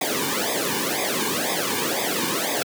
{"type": "noise with flanger", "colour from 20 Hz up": "pink", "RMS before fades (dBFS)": -24, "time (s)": [0.01, 2.63], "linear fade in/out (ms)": 5, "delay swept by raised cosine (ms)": [0.69, 1.55], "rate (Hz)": 2, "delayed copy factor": -1, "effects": ["high-pass 200 Hz 12 dB/octave"]}